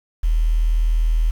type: tone with quantisation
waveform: sine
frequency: 40.17 Hz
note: E1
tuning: 44 cents flat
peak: -14 dBFS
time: 0.23-1.31 s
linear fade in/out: 10 ms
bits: 7
effects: none